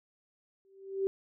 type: tone with exponential growth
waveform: sine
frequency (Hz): 388.2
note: G4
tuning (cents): -17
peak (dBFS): -24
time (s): 0.65-1.07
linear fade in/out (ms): 0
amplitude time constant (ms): 90
effects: none